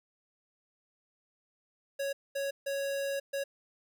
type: tone bursts at uneven times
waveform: square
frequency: 554.4 Hz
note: C#5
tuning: in tune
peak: -32 dBFS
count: 4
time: 1.99-2.13 / 2.35-2.51 / 2.66-3.2 / 3.33-3.44 s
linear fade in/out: 10 ms
effects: none